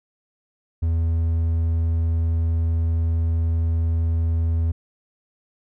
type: tone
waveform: triangle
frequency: 82.3 Hz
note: E2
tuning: 2 cents flat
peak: -16 dBFS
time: 0.82-4.72 s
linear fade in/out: 10 ms
effects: none